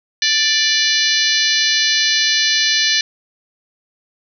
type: harmonic tone with a mistuned harmonic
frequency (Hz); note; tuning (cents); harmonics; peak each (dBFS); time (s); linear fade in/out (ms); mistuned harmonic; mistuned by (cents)
587.3; D5; 0; 3 / 4 / 5 / 6 / 7 / 8 / 9 / 10; -20 / -24 / -22 / -22 / -18 / -23 / -24 / -22; 0.22-3.01; 2; 10; +21
effects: none